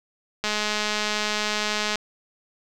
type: click train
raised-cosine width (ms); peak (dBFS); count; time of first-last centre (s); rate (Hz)
0.2; -8; 321; 0.44-1.957; 211
effects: none

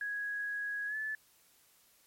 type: tone with pitch glide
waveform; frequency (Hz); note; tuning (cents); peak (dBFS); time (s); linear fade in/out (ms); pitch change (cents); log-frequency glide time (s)
sine; 1661.2 to 1736.8; G#6 to A6; 0 to -23; -34; 0.01-1.15; 2; +77; 0.87-0.96
effects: white hiss -66 dBFS RMS until 2.06 s + MP3 64 kbps

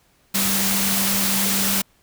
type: tone in noise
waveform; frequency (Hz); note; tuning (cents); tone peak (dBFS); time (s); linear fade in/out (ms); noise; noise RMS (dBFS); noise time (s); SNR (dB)
sine; 196; G3; 0; -25; 0.34-1.82; 10; white; -21; 0.34-1.82; -7
effects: pink hiss -60 dBFS RMS until 2.02 s

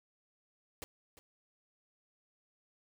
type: noise with echo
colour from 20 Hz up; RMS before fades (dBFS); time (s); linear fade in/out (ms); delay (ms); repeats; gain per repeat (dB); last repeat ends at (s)
pink; -44; 0.82-0.84; 0; 350; 1; -14; 1.19
effects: none

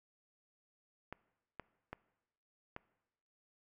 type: clicks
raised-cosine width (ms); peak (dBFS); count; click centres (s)
0.5; -28; 4; 1.126 / 1.597 / 1.93 / 2.764
effects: noise-tail reverb RT60 1.0 s tail -21 dB re dry

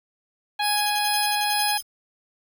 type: harmonic tone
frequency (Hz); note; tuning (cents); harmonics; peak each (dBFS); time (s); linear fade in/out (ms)
830.6; G#5; 0; 1 / 2 / 3 / 4 / 5; -24 / -30 / -31 / -31 / -31; 0.59-1.78; 10
type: tone with tremolo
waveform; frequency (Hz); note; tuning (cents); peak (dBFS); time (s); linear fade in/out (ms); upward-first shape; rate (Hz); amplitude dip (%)
15% pulse; 5050; D#8; +25; -19; 0.61-1.83; 50; triangle; 2.2; 55
type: tone bursts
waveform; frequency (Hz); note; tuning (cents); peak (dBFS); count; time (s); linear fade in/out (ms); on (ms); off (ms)
5% pulse; 3173; G7; +20; -22; 12; 0.77-1.809; 5; 38; 53
effects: 8-bit

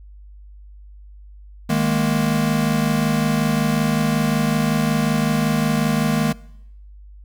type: chord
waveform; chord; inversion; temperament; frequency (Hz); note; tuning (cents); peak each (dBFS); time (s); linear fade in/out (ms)
square; D# suspended fourth; none; equal; 155.56 / 207.7 / 233.1; D#3 / G#3 / A#3; 0 / 0 / 0; -22; 1.69-6.33; 10
effects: noise-tail reverb RT60 0.8 s tail -22 dB re dry + added 50 Hz sine -39 dBFS peak until 7.24 s

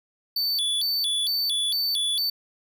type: tone with vibrato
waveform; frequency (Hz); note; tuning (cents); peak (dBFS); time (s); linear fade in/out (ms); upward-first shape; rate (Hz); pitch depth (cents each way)
square; 3951; B7; 0; -23; 0.36-2.3; 5; square; 2.2; 240
effects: none

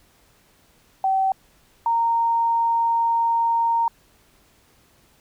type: tone pair in turn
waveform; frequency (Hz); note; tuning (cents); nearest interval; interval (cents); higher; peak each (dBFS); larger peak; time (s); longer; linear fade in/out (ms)
sine; 768 / 925; G5 / A#5; -36 / -14; minor third; 322; second; -17; neither; 1.04-1.32 / 1.86-3.88; second; 2
effects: pink hiss -58 dBFS RMS until 5.2 s

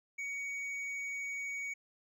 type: tone with hard clipping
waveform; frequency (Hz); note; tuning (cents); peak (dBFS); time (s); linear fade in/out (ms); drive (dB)
sine; 2244; C#7; +21; -38; 0.18-1.74; 10; 5
effects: none

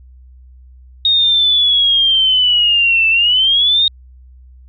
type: linear two-way sweep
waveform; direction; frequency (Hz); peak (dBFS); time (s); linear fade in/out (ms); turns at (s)
sine; down then up; 3729 to 2637 to 3729; -9; 1.05-3.88; 2; 3.09
effects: added 63 Hz sine -38 dBFS peak until 4.68 s

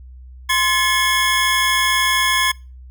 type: tone cluster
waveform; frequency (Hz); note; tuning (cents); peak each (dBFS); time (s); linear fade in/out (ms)
square; 1042 / 1719 / 2171 / 3359; C6 / A6 / C#7 / G#7; -7 / -41 / -37 / +19; -21; 0.49-2.52; 10
effects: noise-tail reverb RT60 0.3 s tail -23 dB re dry + added 63 Hz sine -36 dBFS peak until 2.9 s

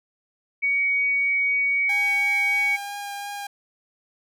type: tone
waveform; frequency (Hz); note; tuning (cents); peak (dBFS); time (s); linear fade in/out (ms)
sine; 2249; C#7; +24; -19; 0.62-2.77; 20
type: tone with vibrato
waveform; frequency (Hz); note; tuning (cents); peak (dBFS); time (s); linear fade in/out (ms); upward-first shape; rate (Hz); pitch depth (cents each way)
sawtooth; 809; G#5; -46; -27; 1.89-3.47; 5; triangle; 3; 11
effects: none

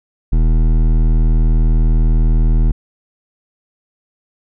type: tone with hard clipping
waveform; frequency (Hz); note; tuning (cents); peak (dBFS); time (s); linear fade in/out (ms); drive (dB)
triangle; 40; D#1; +49; -11; 0.32-2.72; 10; 17
effects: none

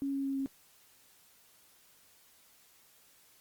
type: tone with pitch steps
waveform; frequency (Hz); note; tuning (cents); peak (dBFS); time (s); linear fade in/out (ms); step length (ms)
sine; 276.5 / 274.6 / 272.7 / 270.8; C#4 / C#4 / C#4 / C#4; -4 / -16 / -28 / -40; -31; 0.02-0.46; 0; 110
effects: white hiss -63 dBFS RMS until 3.4 s + Opus 32 kbps

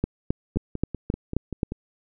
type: two click trains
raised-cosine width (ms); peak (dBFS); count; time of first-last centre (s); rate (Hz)
3; -9 / -17; 7 / 7; 0.04-1.632 / 0.56-1.721; 3.77 / 5.17
effects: none

